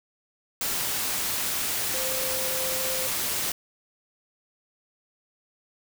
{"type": "tone in noise", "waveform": "sine", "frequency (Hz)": 521, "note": "C5", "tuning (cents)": -7, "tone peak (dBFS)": -33, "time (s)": [1.94, 3.07], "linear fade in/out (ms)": 2, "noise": "white", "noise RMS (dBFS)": -28, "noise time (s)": [0.61, 3.52], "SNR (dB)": -8, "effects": []}